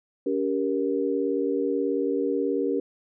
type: chord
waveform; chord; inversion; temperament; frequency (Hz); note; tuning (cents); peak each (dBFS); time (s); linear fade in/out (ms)
sine; G diminished; second; just; 282.2 / 392 / 470.4; Db4 / G4 / Bb4; +31 / 0 / +16; -27; 0.26-2.8; 5
effects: none